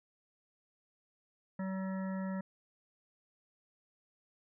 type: harmonic tone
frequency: 190.2 Hz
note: F#3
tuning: 48 cents sharp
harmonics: 1 / 3 / 5 / 7 / 9 / 10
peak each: -35 / -45 / -49 / -52 / -54 / -55 dBFS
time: 1.59-2.41 s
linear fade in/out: 5 ms
effects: none